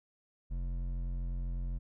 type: tone with hard clipping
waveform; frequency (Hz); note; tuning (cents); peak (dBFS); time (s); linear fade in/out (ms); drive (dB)
triangle; 44; F1; +14; -35; 0.5-1.79; 20; 13
effects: none